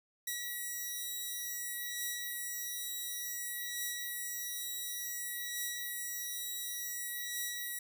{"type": "beating tone pair", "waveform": "5% pulse", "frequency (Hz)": [1929, 1929.56], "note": ["B6", "B6"], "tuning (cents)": [-41, -41], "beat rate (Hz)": 0.56, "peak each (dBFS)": [-33, -28], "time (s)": [0.27, 7.79], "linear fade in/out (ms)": 5, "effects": []}